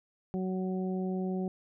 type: harmonic tone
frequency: 186.4 Hz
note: F#3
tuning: 13 cents sharp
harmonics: 1 / 2 / 3 / 4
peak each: -31 / -36 / -45 / -44 dBFS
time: 0.34-1.48 s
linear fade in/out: 0 ms
effects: none